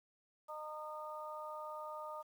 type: harmonic tone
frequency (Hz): 306.1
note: D#4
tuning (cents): -28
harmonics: 2 / 3 / 4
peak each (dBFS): -47 / -48 / -47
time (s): 0.48-2.23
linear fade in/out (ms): 20
effects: 11-bit